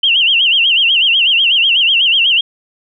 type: tone with vibrato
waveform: sine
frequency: 2960 Hz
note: F#7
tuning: in tune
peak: -8 dBFS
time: 0.03-2.41 s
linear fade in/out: 5 ms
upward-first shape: sine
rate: 8.1 Hz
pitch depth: 170 cents each way
effects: none